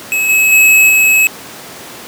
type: tone with level steps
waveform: square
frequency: 2574 Hz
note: E7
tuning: 42 cents flat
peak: -12 / -8 / -5 / -7 dBFS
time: 0.12-1.27 s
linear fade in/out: 0 ms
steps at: 0.29 / 0.52 / 0.89 s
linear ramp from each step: 5 ms
effects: pink hiss -30 dBFS RMS until 2.07 s + high-pass 200 Hz 12 dB/octave